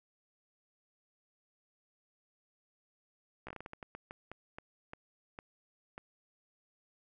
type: slowing click train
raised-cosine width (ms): 0.5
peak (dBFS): -29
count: 16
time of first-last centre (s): 3.47-5.979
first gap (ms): 15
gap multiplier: 1.3
effects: none